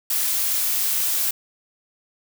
blue noise, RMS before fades -22 dBFS, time 0.1-1.31 s, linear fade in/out 5 ms, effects none

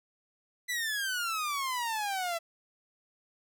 sawtooth exponential sweep, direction down, 2007 to 660 Hz, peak -27 dBFS, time 0.68-2.39 s, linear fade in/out 20 ms, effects none

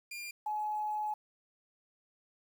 sawtooth / sine tone pair in turn, 2399 / 848.2 Hz, D7 / G#5, +36 / +36 cents, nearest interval octave + tritone, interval 1800 cents, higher first, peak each -37 / -32 dBFS, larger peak second, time 0.11-0.31 / 0.46-1.14 s, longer second, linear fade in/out 5 ms, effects 10-bit

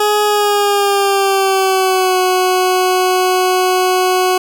20% pulse tone with pitch glide, 418.7 to 368.7 Hz, G#4 to F#4, +14 to -6 cents, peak -6 dBFS, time 0-4.38 s, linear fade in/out 5 ms, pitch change -220 cents, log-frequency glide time 0.24-2.18 s, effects 7-bit

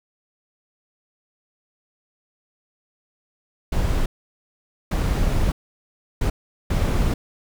brown noise bursts at uneven times, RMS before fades -20 dBFS, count 4, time 3.72-4.06 / 4.91-5.52 / 6.21-6.3 / 6.7-7.14 s, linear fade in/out 5 ms, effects none

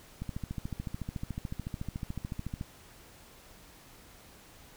click train, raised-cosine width 5 ms, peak -23 dBFS, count 34, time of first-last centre 0.22-2.611 s, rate 13.8 Hz, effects pink hiss -55 dBFS RMS until 4.76 s

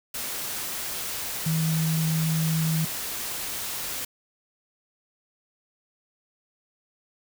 sine tone in noise, 160 Hz, D#3, 49 cents sharp, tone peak -22 dBFS, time 1.46-2.85 s, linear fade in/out 5 ms, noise white, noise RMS -32 dBFS, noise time 0.14-4.05 s, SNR +7 dB, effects none

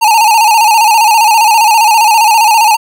square tone with vibrato, 880 Hz, A5, in tune, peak -5 dBFS, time 0.01-2.77 s, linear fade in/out 20 ms, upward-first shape square, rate 15 Hz, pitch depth 72 cents each way, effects none

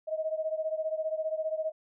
sine beating tone pair, 627 / 642 Hz, D#5 / E5, +13 / -46 cents, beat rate 15 Hz, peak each -31 / -34 dBFS, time 0.07-1.72 s, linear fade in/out 20 ms, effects none

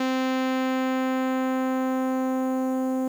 sawtooth tone with low-pass filter sweep, 260 Hz, C4, 11 cents flat, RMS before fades -25 dBFS, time 0-3.08 s, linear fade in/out 5 ms, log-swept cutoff 4300 to 660 Hz, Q 0.77, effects 8-bit

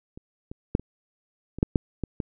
clicks, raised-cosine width 3 ms, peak -28 / -24 / -6 / -26 / -22 / -6 / -6 / -15 / -15 dBFS, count 9, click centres 0.175 / 0.515 / 0.751 / 0.796 / 1.586 / 1.629 / 1.758 / 2.037 / 2.202 s, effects none

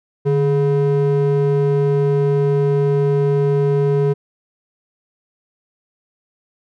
triangle ring-modulated tone, 283 Hz, C#4, 36 cents sharp, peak -8 dBFS, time 0.25-4.14 s, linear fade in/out 20 ms, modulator 135 Hz, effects none

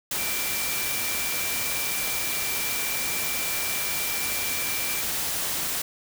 sine tone in noise, 2349 Hz, D7, in tune, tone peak -33 dBFS, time 0.18-5.01 s, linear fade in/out 5 ms, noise white, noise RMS -28 dBFS, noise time 0.11-5.82 s, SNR -8 dB, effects none

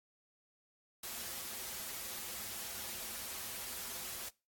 white noise with comb filter, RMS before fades -43 dBFS, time 1.03-4.29 s, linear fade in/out 5 ms, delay 6.7 ms, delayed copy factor -0.65, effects noise-tail reverb RT60 0.3 s tail -24 dB re dry + AAC 64 kbps

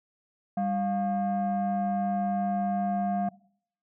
sine tone pair together, 197.8 / 704.9 Hz, G3 / F5, +16 / +16 cents, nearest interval octave + minor seventh, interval 2200 cents, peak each -26 dBFS, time 0.57-3.29 s, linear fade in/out 5 ms, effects noise-tail reverb RT60 0.6 s tail -23 dB re dry + tanh soft clip ceiling -22 dBFS

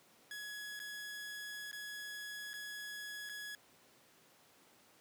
sawtooth tone with dropouts, 1681 Hz, G#6, 20 cents sharp, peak -40 dBFS, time 0.31-3.55 s, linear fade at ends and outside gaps 1 ms, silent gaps 0.793-0.8 / 1.714-1.729 / 2.533-2.539 / 3.291-3.295 s, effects pink hiss -65 dBFS RMS until 5 s + high-pass 200 Hz 12 dB/octave

